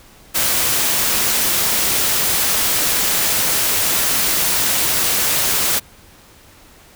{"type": "noise", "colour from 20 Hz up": "white", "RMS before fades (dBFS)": -17, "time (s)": [0.34, 5.8], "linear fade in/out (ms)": 20, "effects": ["pink hiss -46 dBFS RMS until 6.95 s"]}